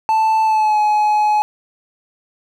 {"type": "tone with pitch glide", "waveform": "triangle", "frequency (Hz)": [880, 845.1], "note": ["A5", "G#5"], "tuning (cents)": [0, 30], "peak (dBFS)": -10, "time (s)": [0.09, 1.42], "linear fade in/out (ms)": 0, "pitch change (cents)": -70, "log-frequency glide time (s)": [0.44, 0.79], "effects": []}